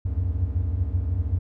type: tone cluster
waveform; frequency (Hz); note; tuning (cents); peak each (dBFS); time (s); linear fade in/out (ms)
triangle; 66.8 / 82.4 / 90.1 / 95.5; C2 / E2 / F#2 / G2; +36 / 0 / -45 / -45; -26; 0.05-1.39; 10
effects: none